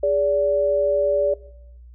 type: tone pair together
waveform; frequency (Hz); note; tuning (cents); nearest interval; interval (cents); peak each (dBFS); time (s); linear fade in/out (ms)
sine; 411.4 / 577.4; G#4 / D5; -16 / -30; tritone; 586; -24 / -17; 0.03-1.34; 5
effects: noise-tail reverb RT60 0.8 s tail -20 dB re dry + added 60 Hz sine -41 dBFS peak until 1.94 s